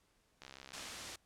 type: click train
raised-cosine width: 0.2 ms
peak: -33 dBFS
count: 33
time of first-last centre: 0.42-0.9 s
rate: 66.6 Hz
type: low-pass noise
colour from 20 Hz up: white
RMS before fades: -48 dBFS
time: 0.73-1.16 s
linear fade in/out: 5 ms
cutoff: 7000 Hz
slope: 12 dB/octave
effects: pink hiss -74 dBFS RMS until 1.25 s + low-pass 11000 Hz 12 dB/octave